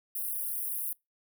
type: high-pass noise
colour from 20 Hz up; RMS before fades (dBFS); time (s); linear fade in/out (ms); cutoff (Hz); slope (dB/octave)
white; -34; 0.15-0.93; 5; 9500; 96
effects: noise-tail reverb RT60 0.2 s tail -24 dB re dry